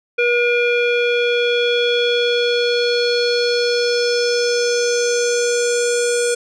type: tone with low-pass filter sweep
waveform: square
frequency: 480.6 Hz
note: B4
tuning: 47 cents flat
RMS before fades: -17 dBFS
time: 0.18-6.35 s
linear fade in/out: 10 ms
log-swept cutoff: 2400 to 8100 Hz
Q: 4.2
effects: none